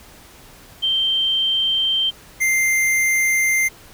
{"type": "tone pair in turn", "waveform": ["sine", "square"], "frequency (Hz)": [3136, 2093], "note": ["G7", "C7"], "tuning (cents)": [0, 0], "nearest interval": "perfect fifth", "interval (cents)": 700, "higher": "first", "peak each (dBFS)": -16, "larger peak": "neither", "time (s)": [[0.82, 2.11], [2.4, 3.69]], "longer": "neither", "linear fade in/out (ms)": 20, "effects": ["pink hiss -45 dBFS RMS until 3.93 s"]}